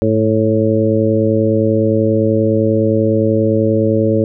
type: harmonic tone with a mistuned harmonic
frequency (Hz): 110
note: A2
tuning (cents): 0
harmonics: 1 / 2 / 3 / 4 / 5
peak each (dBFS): -17 / -17 / -17 / -17 / -17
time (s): 0.02-4.24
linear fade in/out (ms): 0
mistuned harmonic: 1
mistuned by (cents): -49
effects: none